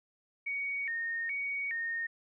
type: tone with vibrato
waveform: sine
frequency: 2032 Hz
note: B6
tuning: 49 cents sharp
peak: -32 dBFS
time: 0.46-2.07 s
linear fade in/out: 10 ms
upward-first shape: square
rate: 1.2 Hz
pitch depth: 170 cents each way
effects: none